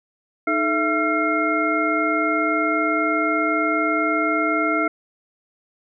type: tone cluster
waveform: sine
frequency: 309.1 / 433 / 669 / 1364 / 2139 Hz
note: D#4 / A4 / E5 / F6 / C7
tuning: -11 / -28 / +25 / -41 / +38 cents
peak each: -23 / -29 / -25 / -22 / -25 dBFS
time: 0.47-4.88 s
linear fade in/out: 5 ms
effects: none